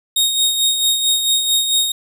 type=tone with tremolo; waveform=sawtooth; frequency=3729 Hz; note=A#7; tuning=in tune; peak=-9 dBFS; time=0.16-1.92 s; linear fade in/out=5 ms; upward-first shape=sine; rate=4.5 Hz; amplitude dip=50%; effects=none